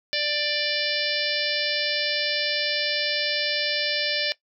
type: harmonic tone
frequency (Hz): 590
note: D5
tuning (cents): +8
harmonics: 1 / 3 / 4 / 5 / 6 / 7 / 8 / 9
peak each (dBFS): -31 / -31 / -31 / -31 / -31 / -31 / -31 / -31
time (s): 0.13-4.32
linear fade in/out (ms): 0
effects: noise-tail reverb RT60 0.1 s tail -18 dB re dry